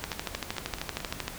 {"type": "two click trains", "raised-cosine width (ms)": 0.2, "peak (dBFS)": [-13, -19], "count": [17, 5], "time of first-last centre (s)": [[0.04, 1.28], [0.13, 1.003]], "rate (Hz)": [12.9, 4.58], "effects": ["pink hiss -42 dBFS RMS until 1.38 s"]}